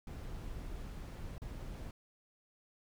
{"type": "noise with dropouts", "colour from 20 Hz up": "brown", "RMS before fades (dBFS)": -44, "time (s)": [0.07, 1.91], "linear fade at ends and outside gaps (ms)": 2, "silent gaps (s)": [1.381, 1.418], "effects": []}